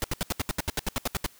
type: noise bursts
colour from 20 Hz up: pink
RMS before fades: -27 dBFS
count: 14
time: 0.02-1.263 s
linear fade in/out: 0 ms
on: 21 ms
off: 73 ms
effects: white hiss -56 dBFS RMS until 1.39 s